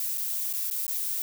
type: noise with dropouts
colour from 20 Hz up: violet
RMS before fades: -30 dBFS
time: 0-1.22 s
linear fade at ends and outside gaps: 1 ms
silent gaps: 0.175-0.18 / 0.529-0.536 / 0.701-0.71 / 0.866-0.88 s
effects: none

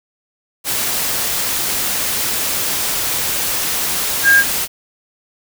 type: tone in noise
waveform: sine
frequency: 1615 Hz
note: G#6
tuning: 49 cents flat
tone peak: -7 dBFS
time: 4.23-4.44 s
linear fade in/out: 50 ms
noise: white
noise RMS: -19 dBFS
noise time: 0.64-4.68 s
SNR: +9 dB
effects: none

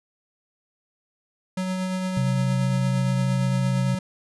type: tone with tremolo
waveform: square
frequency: 185.9 Hz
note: F#3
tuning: 8 cents sharp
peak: -24 dBFS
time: 1.57-3.99 s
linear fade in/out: 5 ms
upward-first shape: triangle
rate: 8.7 Hz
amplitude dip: 30%
type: tone with vibrato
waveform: sine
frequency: 130.81 Hz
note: C3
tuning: in tune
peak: -21 dBFS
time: 2.17-3.95 s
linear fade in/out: 2 ms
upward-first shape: triangle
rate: 12 Hz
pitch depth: 26 cents each way
effects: resampled to 24000 Hz

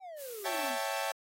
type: exponential sweep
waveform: triangle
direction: down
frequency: 787 to 229.2 Hz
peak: -40 dBFS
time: 0-0.78 s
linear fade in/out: 50 ms
type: noise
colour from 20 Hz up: blue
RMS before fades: -46 dBFS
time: 0.16-0.74 s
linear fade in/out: 50 ms
type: chord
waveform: sawtooth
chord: A dominant seventh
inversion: first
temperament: equal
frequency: 554.4 / 659.3 / 784 / 880 Hz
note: C#5 / E5 / G5 / A5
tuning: 0 / 0 / 0 / 0 cents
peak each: -34 dBFS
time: 0.45-1.12 s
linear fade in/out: 5 ms
effects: AAC 48 kbps

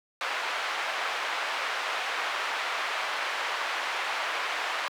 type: band-pass noise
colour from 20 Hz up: pink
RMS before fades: -31 dBFS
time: 0.21-4.88 s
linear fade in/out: 0 ms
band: 890 to 2700 Hz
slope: 12 dB/octave
effects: high-pass 400 Hz 12 dB/octave

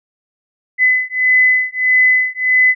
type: beating tone pair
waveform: sine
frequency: 2014 / 2015.6 Hz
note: B6 / B6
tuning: +33 / +35 cents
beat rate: 1.6 Hz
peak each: -13 dBFS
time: 0.78-2.75 s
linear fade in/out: 50 ms
effects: none

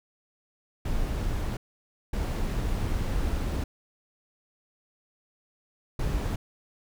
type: noise bursts at uneven times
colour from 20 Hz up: brown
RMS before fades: -28 dBFS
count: 3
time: 0.85-1.57 / 2.13-3.64 / 5.99-6.36 s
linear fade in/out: 5 ms
effects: none

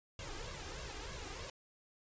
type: noise with flanger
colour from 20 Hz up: pink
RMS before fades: -45 dBFS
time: 0.19-1.5 s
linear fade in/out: 2 ms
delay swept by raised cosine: 1.8 to 2.53 ms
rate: 3.2 Hz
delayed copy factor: +0.8
effects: resampled to 16000 Hz

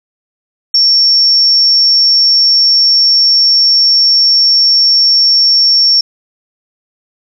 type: tone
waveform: sine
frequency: 5470 Hz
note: F8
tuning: 37 cents flat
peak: -5 dBFS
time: 0.74-6.01 s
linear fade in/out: 5 ms
effects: 7-bit

